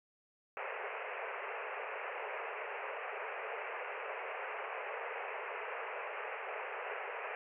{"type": "band-pass noise", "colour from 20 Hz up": "pink", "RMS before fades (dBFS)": -42, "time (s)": [0.57, 7.35], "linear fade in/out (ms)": 0, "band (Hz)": [410, 2700], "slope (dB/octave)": 96, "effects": []}